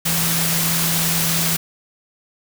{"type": "tone in noise", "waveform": "sine", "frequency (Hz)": 166, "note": "E3", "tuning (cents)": 12, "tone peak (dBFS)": -23, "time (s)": [0.05, 1.57], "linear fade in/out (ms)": 10, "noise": "white", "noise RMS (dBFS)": -20, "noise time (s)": [0.05, 1.57], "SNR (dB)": -6, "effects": []}